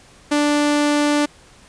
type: tone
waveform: sawtooth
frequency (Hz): 293.7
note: D4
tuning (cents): 0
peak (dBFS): -11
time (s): 0.31-1.26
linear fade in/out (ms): 10
effects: pink hiss -48 dBFS RMS until 1.68 s + resampled to 22050 Hz